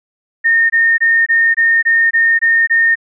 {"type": "tone bursts", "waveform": "sine", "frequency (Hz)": 1831, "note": "A#6", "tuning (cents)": -32, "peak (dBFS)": -8, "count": 9, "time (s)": [0.44, 2.956], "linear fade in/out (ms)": 20, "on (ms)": 260, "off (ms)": 22, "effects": []}